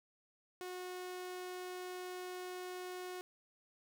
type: tone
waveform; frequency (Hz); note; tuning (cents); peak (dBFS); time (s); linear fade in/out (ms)
sawtooth; 364.2; F#4; -27; -39; 0.61-3.21; 0
effects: 12-bit